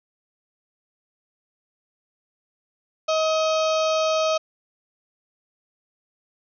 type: harmonic tone with a mistuned harmonic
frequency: 633 Hz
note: D#5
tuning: 30 cents sharp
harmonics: 1 / 2 / 4 / 5 / 6 / 7 / 8 / 9 / 10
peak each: -20 / -26 / -32 / -34 / -36 / -37 / -38 / -39 / -40 dBFS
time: 3.08-4.38 s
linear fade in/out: 10 ms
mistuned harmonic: 8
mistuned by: +30 cents
effects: none